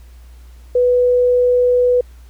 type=tone; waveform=sine; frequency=493.9 Hz; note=B4; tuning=in tune; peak=-10 dBFS; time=0.75-2.01 s; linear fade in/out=5 ms; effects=added 60 Hz sine -37 dBFS peak until 2.29 s + pink hiss -53 dBFS RMS until 2.29 s